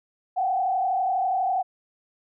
sine tone with frequency modulation, 751 Hz, F#5, 26 cents sharp, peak -21 dBFS, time 0.36-1.63 s, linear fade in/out 20 ms, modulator 32.2 Hz, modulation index 1.1, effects none

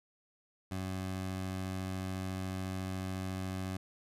20% pulse tone, 94 Hz, F#2, 28 cents sharp, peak -31 dBFS, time 0.71-3.77 s, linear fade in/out 5 ms, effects resampled to 32000 Hz

